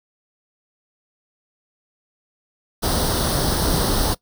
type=noise with comb filter; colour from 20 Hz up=pink; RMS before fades=-20 dBFS; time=2.82-4.15 s; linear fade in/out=20 ms; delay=0.21 ms; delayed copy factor=+0.75; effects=noise-tail reverb RT60 0.1 s tail -20 dB re dry